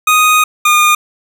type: tone pair in turn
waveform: 25% pulse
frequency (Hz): 1244.5 / 1217.5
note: D#6 / D#6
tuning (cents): 0 / -38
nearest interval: unison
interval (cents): 38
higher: first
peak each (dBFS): -3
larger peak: neither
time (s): 0.07-0.44 / 0.65-0.95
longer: first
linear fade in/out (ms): 5
effects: none